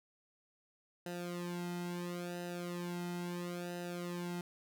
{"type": "tone with flanger", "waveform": "sawtooth", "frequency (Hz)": 175.5, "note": "F3", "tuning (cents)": 9, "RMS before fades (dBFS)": -41, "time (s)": [1.06, 4.41], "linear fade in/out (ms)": 2, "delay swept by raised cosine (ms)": [0.89, 1.78], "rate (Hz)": 0.74, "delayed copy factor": -1, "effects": []}